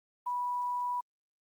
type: tone with quantisation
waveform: sine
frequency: 981 Hz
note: B5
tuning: 12 cents flat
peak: -30 dBFS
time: 0.26-1.01 s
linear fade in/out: 10 ms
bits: 10
effects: Opus 32 kbps